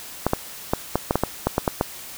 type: clicks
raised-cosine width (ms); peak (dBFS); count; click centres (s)
1; -4; 11; 0.266 / 0.334 / 0.735 / 0.956 / 1.109 / 1.156 / 1.236 / 1.47 / 1.581 / 1.678 / 1.811
effects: white hiss -38 dBFS RMS until 2.17 s